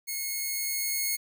5% pulse tone with level ramp, 2176 Hz, C#7, 33 cents flat, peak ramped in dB -21 to -16 dBFS, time 0.07-1.17 s, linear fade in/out 20 ms, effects none

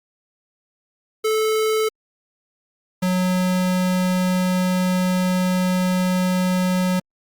square tone pair in turn, 435.8 / 183.23 Hz, A4 / F#3, -17 / -17 cents, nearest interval octave + minor third, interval 1500 cents, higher first, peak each -18 / -18 dBFS, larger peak neither, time 1.24-1.89 / 3.02-7 s, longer second, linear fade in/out 10 ms, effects Opus 48 kbps

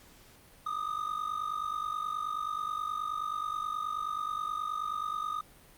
triangle ring-modulated tone, 1231 Hz, D#6, 19 cents flat, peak -27 dBFS, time 0.66-5.41 s, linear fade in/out 5 ms, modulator 24.7 Hz, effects pink hiss -57 dBFS RMS until 5.77 s + Opus 48 kbps

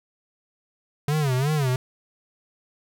square tone with vibrato, 140 Hz, C#3, 18 cents sharp, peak -21 dBFS, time 1.08-1.76 s, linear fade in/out 2 ms, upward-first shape sine, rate 2.8 Hz, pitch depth 180 cents each way, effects 10-bit

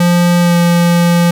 square tone with pitch glide, 174.61 to 172.5 Hz, F3 to F3, 0 to -21 cents, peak -8 dBFS, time 0-1.31 s, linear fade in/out 5 ms, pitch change -21 cents, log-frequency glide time 0.4-0.56 s, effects none

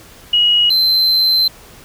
sine / triangle tone pair in turn, 2900 / 4092 Hz, F#7 / C8, -35 / -39 cents, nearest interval tritone, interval 596 cents, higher second, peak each -9 dBFS, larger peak neither, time 0.33-0.7 / 0.7-1.48 s, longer second, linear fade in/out 5 ms, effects pink hiss -41 dBFS RMS until 1.84 s

